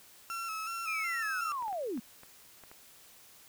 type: tone with vibrato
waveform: 35% pulse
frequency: 1326 Hz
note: E6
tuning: 10 cents sharp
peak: -34 dBFS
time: 0.3-1.52 s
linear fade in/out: 0 ms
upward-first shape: square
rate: 2.7 Hz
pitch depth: 39 cents each way
type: linear sweep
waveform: sine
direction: down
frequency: 2489 to 200 Hz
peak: -33 dBFS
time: 0.87-2 s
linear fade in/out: 10 ms
type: clicks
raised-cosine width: 0.5 ms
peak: -36 dBFS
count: 7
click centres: 1.624 / 1.681 / 1.728 / 1.976 / 2.234 / 2.637 / 2.715 s
effects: white hiss -57 dBFS RMS until 3.48 s